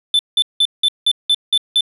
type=tone bursts; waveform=triangle; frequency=3523 Hz; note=A7; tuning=1 cent sharp; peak=-9 dBFS; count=8; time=0.14-1.808 s; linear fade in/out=2 ms; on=51 ms; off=180 ms; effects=resampled to 32000 Hz